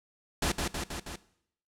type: noise with echo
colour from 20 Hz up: pink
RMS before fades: -28 dBFS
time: 0.42-0.52 s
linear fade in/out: 5 ms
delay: 160 ms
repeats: 4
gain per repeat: -3 dB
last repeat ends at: 1.16 s
effects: noise-tail reverb RT60 0.7 s tail -18 dB re dry + low-pass 10000 Hz 12 dB/octave